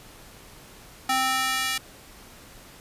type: tone with high-pass filter sweep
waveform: square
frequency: 261.4 Hz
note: C4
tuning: 1 cent flat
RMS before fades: -25 dBFS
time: 1.09-1.78 s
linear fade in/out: 5 ms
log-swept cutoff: 780 to 2200 Hz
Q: 1
effects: pink hiss -48 dBFS RMS until 2.8 s + resampled to 32000 Hz